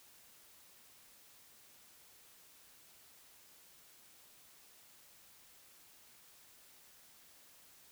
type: silence
effects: white hiss -62 dBFS RMS until 7.91 s